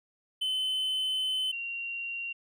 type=tone pair in turn; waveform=triangle / sine; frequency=3047 / 2758 Hz; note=G7 / F7; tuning=-50 / -22 cents; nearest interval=major second; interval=172 cents; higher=first; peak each=-26 / -33 dBFS; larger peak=first; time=0.41-1.52 / 1.52-2.33 s; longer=first; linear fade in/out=10 ms; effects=none